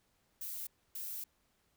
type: noise bursts at uneven times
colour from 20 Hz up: violet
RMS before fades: -42 dBFS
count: 2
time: 0.41-0.67 / 0.95-1.24 s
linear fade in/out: 5 ms
effects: pink hiss -75 dBFS RMS until 1.76 s